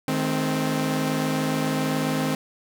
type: chord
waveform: sawtooth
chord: A diminished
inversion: second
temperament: equal with one note detuned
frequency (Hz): 155.56 / 214.4 / 261.6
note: Eb3 / A3 / C4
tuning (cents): 0 / -45 / 0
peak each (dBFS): -23 / -26 / -21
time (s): 0.08-2.35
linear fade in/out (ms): 2
effects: none